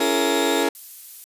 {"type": "chord", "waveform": "30% pulse", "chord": "A# half-diminished seventh", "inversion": "first", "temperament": "just", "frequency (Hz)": [279.7, 335.6, 419.5, 466.2], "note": ["C#4", "E4", "G#4", "A#4"], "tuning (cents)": [16, 31, 17, 0], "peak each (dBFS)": -22, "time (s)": [0, 0.69], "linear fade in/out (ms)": 5}
{"type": "tone with vibrato", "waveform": "sawtooth", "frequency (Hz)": 3713, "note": "A#7", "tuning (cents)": -8, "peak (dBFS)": -25, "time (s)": [0.01, 0.63], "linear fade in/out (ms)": 2, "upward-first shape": "square", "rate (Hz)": 12, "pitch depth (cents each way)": 20}
{"type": "noise", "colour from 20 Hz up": "violet", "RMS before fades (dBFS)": -37, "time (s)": [0.75, 1.24], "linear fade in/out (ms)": 0}
{"effects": ["resampled to 32000 Hz"]}